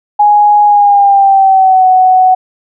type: tone with pitch glide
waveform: sine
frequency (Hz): 830.6 to 744.3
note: G#5 to F#5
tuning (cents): 0 to +10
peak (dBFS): -3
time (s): 0.19-2.35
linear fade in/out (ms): 10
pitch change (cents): -190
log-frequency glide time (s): 0.65-1.87
effects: none